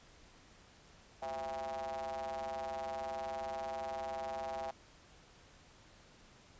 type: ring-modulated tone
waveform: square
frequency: 72.4 Hz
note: D2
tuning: 24 cents flat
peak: -36 dBFS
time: 1.22-4.71 s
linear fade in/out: 5 ms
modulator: 734 Hz
effects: pink hiss -61 dBFS RMS until 6.59 s + resampled to 16000 Hz